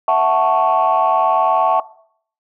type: chord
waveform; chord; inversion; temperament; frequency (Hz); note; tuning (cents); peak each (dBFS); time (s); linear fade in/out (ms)
sine; F# minor seventh; third; equal; 659.3 / 740 / 880 / 1108.7; E5 / F#5 / A5 / C#6; 0 / 0 / 0 / 0; -16; 0.08-1.8; 2
effects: noise-tail reverb RT60 0.6 s tail -19 dB re dry + tanh soft clip ceiling -5 dBFS